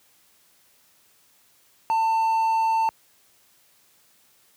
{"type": "tone", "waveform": "triangle", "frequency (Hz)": 895, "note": "A5", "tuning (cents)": 29, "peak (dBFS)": -17, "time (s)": [1.9, 2.89], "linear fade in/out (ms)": 0, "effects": ["white hiss -60 dBFS RMS until 4.56 s", "high-pass 60 Hz 12 dB/octave"]}